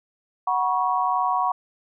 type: chord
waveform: sine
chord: F# suspended fourth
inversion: none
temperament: equal with one note detuned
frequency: 740 / 965.8 / 1108.7 Hz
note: F#5 / B5 / C#6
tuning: 0 / -39 / 0 cents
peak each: -24 dBFS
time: 0.47-1.52 s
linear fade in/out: 5 ms
effects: none